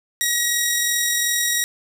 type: tone with amplitude modulation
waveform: 10% pulse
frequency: 1903 Hz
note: A#6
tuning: 35 cents sharp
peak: -8 dBFS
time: 0.21-1.64 s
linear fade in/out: 0 ms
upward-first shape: sine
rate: 42.7 Hz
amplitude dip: 25%
effects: none